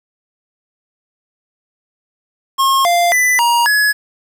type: tone with pitch steps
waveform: square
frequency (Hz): 1078 / 695 / 1995 / 946 / 1691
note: C#6 / F5 / B6 / A#5 / G#6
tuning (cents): -49 / -9 / +17 / +25 / +31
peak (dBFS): -11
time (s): 2.58-3.93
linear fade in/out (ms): 20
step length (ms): 270
effects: 7-bit